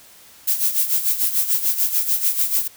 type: noise with tremolo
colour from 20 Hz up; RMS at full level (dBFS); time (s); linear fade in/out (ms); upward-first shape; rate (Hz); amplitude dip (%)
violet; -17; 0.47-2.68; 10; sine; 6.8; 70
effects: white hiss -47 dBFS RMS until 2.76 s